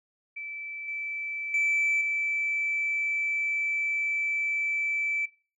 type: tone with level steps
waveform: sine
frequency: 2319 Hz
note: D7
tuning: 22 cents flat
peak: -34 / -30 / -20 / -24 dBFS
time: 0.36-5.26 s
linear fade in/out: 10 ms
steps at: 0.88 / 1.54 / 2.01 s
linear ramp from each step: 2 ms
effects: noise-tail reverb RT60 0.4 s tail -23 dB re dry + tanh soft clip ceiling -20 dBFS